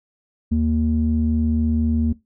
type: tone with low-pass filter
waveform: square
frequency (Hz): 77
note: D#2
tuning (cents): -17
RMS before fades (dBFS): -19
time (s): 0.51-2.13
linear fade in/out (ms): 10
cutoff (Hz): 210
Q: 7.9
effects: noise-tail reverb RT60 0.2 s tail -19 dB re dry